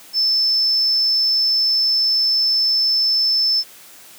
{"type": "tone", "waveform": "sine", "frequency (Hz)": 5274, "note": "E8", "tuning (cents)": 0, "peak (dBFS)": -14, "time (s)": [0.13, 3.64], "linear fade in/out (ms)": 50, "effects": ["white hiss -43 dBFS RMS until 4.18 s", "high-pass 150 Hz 12 dB/octave"]}